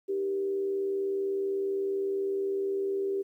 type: tone with frequency modulation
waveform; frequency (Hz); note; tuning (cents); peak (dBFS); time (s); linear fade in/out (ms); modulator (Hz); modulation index
sine; 392; G4; 0; -27; 0.08-3.23; 20; 80.2; 0.33
effects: 11-bit